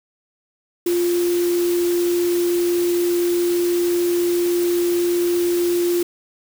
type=tone in noise; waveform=sine; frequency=349.2 Hz; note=F4; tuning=in tune; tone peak=-16 dBFS; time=0.86-6.03 s; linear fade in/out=5 ms; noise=white; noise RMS=-31 dBFS; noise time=0.86-6.03 s; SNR=+12 dB; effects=none